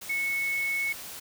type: tone in noise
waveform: sine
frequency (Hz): 2203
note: C#7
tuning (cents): -11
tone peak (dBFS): -26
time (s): 0.09-0.93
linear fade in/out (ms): 10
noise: white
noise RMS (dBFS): -41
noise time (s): 0.01-1.2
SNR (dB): +12
effects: none